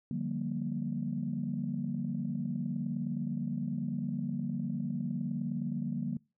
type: chord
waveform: sine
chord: G minor seventh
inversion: second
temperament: just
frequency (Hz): 147 / 176.4 / 196 / 235.2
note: D3 / F3 / G3 / Bb3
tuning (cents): +2 / +18 / 0 / +16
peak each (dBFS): -37 / -38 / -38 / -35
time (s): 0.11-6.17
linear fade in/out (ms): 2
effects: noise-tail reverb RT60 0.3 s tail -25 dB re dry + tanh soft clip ceiling -22 dBFS